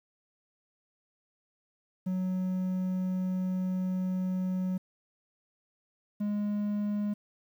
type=tone pair in turn; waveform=triangle; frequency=185 / 206.9 Hz; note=F#3 / G#3; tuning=0 / -6 cents; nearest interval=major second; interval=194 cents; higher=second; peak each=-26 dBFS; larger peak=neither; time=2.06-4.78 / 6.2-7.14 s; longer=first; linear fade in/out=10 ms; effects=10-bit